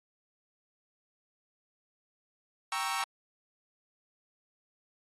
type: chord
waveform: sawtooth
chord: G diminished seventh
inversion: none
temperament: equal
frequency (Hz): 784 / 932.3 / 1108.7 / 1318.5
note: G5 / Bb5 / Db6 / Fb6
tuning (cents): 0 / 0 / 0 / 0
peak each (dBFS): -34 / -33 / -32 / -33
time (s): 2.72-3.04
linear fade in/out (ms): 2
effects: AAC 32 kbps